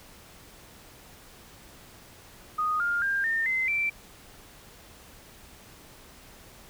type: tone with pitch steps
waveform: sine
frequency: 1240 / 1408 / 1598.8 / 1815.5 / 2061 / 2341 Hz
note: D#6 / F6 / G6 / A#6 / C7 / D7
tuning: -6 / +14 / +34 / -46 / -27 / -6 cents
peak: -24 dBFS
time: 2.58-3.9 s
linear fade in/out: 10 ms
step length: 220 ms
effects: pink hiss -51 dBFS RMS until 6.69 s